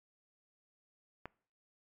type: click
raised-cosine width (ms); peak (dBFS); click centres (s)
0.5; -27; 1.256
effects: noise-tail reverb RT60 0.5 s tail -23 dB re dry + MP3 96 kbps